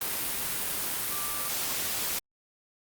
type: tone in noise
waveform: sine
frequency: 1177 Hz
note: D6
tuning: 3 cents sharp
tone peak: -39 dBFS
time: 1.11-1.48 s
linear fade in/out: 5 ms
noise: white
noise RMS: -31 dBFS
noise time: 0.01-2.19 s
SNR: -11 dB
effects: Opus 32 kbps